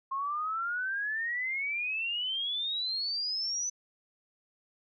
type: exponential sweep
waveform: sine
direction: up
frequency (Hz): 1065 to 6060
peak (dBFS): -30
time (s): 0.11-3.7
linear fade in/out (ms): 10
effects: none